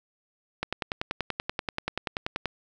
click train, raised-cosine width 0.3 ms, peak -12 dBFS, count 20, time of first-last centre 0.63-2.457 s, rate 10.4 Hz, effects none

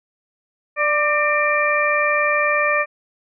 harmonic tone with a mistuned harmonic, 591 Hz, D5, 11 cents sharp, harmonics 1 / 2 / 3 / 4, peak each -21 / -21 / -21 / -21 dBFS, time 0.76-2.86 s, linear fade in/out 50 ms, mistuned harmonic 3, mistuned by +38 cents, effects none

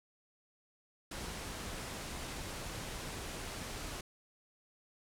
pink low-pass noise, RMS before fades -43 dBFS, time 1.11-4.01 s, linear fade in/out 5 ms, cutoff 11000 Hz, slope 24 dB/octave, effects none

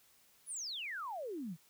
sine exponential sweep, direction down, 11060 to 148.9 Hz, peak -39 dBFS, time 0.46-1.57 s, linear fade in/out 50 ms, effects white hiss -67 dBFS RMS until 1.69 s

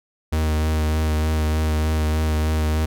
45% pulse tone with vibrato, 77.78 Hz, D#2, in tune, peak -18 dBFS, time 0.32-2.86 s, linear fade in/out 10 ms, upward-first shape sine, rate 3.3 Hz, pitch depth 17 cents each way, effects none

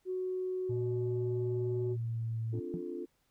sine tone, 370 Hz, F#4, in tune, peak -32 dBFS, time 0.05-1.97 s, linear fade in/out 50 ms
sine tone with pitch glide, 116.54 to 112.9 Hz, A#2 to A2, 0 to +45 cents, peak -32 dBFS, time 0.69-2.6 s, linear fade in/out 10 ms, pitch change -55 cents, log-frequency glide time 1.84-2.41 s
sine chord, D minor seventh, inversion third, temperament equal, 261.6 / 293.7 / 349.2 / 440 Hz, C4 / D4 / F4 / A4, 0 / 0 / 0 / 0 cents, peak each -45 / -44 / -39 / -44 dBFS, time 2.52-3.06 s, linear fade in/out 20 ms
sine tone with exponential decay, 175.3 Hz, F3, 7 cents sharp, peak -30 dBFS, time 2.74-2.86 s, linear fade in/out 0 ms, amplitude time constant 24 ms
effects tanh soft clip ceiling -24 dBFS + pink hiss -75 dBFS RMS until 3.3 s

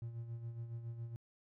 triangle tone with tremolo, 116.6 Hz, A#2, 1 cent sharp, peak -37 dBFS, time 0.02-1.16 s, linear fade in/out 0 ms, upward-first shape sine, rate 7.2 Hz, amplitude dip 60%, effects tanh soft clip ceiling -33 dBFS

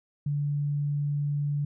sine tone, 145 Hz, D3, 22 cents flat, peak -25 dBFS, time 0.26-1.65 s, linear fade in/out 5 ms, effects none

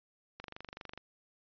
click train, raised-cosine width 0.3 ms, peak -28 dBFS, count 15, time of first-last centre 0.4-0.976 s, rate 24.3 Hz, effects resampled to 11025 Hz

